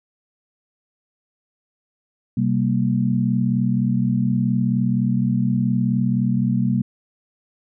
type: tone cluster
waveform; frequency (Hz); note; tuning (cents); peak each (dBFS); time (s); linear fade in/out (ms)
sine; 129 / 193.2 / 232.4; C3 / G3 / A#3; -24 / -25 / -5; -21; 2.37-6.82; 5
effects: none